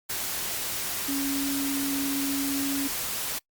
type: tone in noise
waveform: sine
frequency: 277.2 Hz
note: C#4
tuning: in tune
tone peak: -27 dBFS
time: 1.08-2.88 s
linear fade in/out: 10 ms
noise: white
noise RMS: -31 dBFS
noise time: 0.09-3.39 s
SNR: +1 dB
effects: noise-tail reverb RT60 0.1 s tail -25 dB re dry + Opus 48 kbps